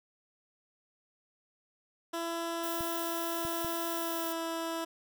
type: tone with pitch glide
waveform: 15% pulse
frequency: 335.1 to 329.7 Hz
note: E4 to E4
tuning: +29 to 0 cents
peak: -27 dBFS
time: 2.13-4.85 s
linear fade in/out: 10 ms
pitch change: -29 cents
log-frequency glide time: 3.92-4.34 s
type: noise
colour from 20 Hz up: violet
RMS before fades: -40 dBFS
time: 2.63-4.33 s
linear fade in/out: 10 ms
type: clicks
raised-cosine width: 5 ms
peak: -31 dBFS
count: 3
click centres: 2.808 / 3.451 / 3.647 s
effects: none